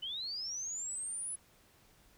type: linear sweep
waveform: sine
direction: up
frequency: 2960 to 10240 Hz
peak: -37 dBFS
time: 0.02-1.36 s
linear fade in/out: 10 ms
effects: pink hiss -65 dBFS RMS until 2.17 s